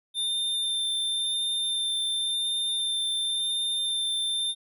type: tone with vibrato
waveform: square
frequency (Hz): 3590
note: A7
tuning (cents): +34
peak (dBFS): -26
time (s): 0.14-4.55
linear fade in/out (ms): 50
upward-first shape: sine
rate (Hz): 0.93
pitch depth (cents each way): 10
effects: none